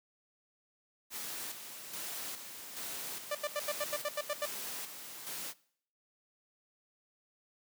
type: noise with tremolo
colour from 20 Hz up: white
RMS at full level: -41 dBFS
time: 1.1-5.54 s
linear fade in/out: 50 ms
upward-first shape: square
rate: 1.2 Hz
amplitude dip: 50%
type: tone bursts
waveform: sawtooth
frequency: 590 Hz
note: D5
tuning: 8 cents sharp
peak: -28 dBFS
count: 10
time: 3.31-4.457 s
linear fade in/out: 5 ms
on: 40 ms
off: 83 ms
effects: noise-tail reverb RT60 0.6 s tail -21 dB re dry + high-pass 150 Hz 12 dB/octave